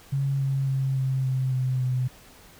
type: tone with pitch steps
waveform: sine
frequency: 137.7 / 135.88 / 134.09 / 132.32 / 130.57 / 128.85 / 127.15 Hz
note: C#3 / C#3 / C3 / C3 / C3 / C3 / C3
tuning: -11 / -34 / +43 / +20 / -3 / -26 / -49 cents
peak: -22 dBFS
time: 0.12-2.08 s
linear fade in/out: 10 ms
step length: 280 ms
effects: pink hiss -51 dBFS RMS until 2.59 s